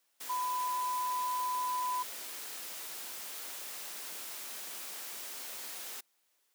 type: tone in noise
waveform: sine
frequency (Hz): 1000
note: B5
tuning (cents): +21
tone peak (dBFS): -31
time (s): 0.29-2.03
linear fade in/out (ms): 10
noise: white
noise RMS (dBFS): -43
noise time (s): 0.2-6.01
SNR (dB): +9
effects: white hiss -75 dBFS RMS until 6.54 s + high-pass 300 Hz 12 dB/octave